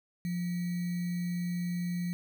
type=tone with sample-and-hold; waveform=sine; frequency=175.7 Hz; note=F3; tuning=11 cents sharp; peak=-30 dBFS; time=0.25-2.13 s; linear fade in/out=0 ms; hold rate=2100 Hz; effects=none